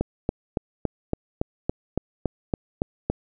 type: click train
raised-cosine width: 2 ms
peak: -9 dBFS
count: 12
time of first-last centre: 0.01-3.1 s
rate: 3.56 Hz
effects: none